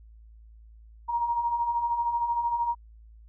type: beating tone pair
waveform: sine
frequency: 932.3 / 945.3 Hz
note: A#5 / A#5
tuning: 0 / +24 cents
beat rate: 13 Hz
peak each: -33 / -25 dBFS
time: 1.08-2.75 s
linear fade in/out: 20 ms
effects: added 55 Hz sine -48 dBFS peak until 3.28 s